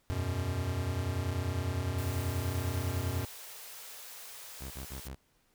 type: chord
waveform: square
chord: E suspended second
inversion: none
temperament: equal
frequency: 82.41 / 92.5 / 123.47 Hz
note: E2 / F#2 / B2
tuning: 0 / 0 / 0 cents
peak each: -38 / -34 / -38 dBFS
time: 0.1-3.25 s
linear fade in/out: 0 ms
type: high-pass noise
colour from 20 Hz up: white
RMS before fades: -47 dBFS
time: 1.98-5.08 s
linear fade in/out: 5 ms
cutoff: 400 Hz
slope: 96 dB/octave
type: tone bursts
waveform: sawtooth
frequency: 66.6 Hz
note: C2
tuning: 31 cents sharp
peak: -36 dBFS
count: 4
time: 4.6-5.157 s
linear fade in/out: 20 ms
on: 110 ms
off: 39 ms
effects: pink hiss -71 dBFS RMS until 5.54 s